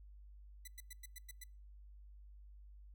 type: tone bursts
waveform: 5% pulse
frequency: 1998 Hz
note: B6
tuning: 20 cents sharp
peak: -38 dBFS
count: 7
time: 0.65-1.439 s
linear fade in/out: 5 ms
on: 27 ms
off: 100 ms
effects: noise-tail reverb RT60 0.4 s tail -26 dB re dry + added 50 Hz sine -54 dBFS peak until 2.94 s